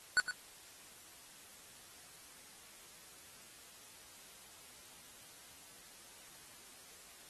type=tone with echo; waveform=square; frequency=1480 Hz; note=F#6; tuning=in tune; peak=-26 dBFS; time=0.17-0.2 s; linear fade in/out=0 ms; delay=110 ms; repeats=1; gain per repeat=-10 dB; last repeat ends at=0.31 s; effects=white hiss -57 dBFS RMS until 7.29 s + AAC 32 kbps